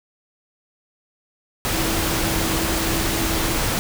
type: tone in noise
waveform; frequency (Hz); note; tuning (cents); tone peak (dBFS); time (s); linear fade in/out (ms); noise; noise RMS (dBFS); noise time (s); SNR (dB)
sine; 326.5; E4; -17; -27; 1.73-3.57; 0; pink; -22; 1.65-3.79; -8
effects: none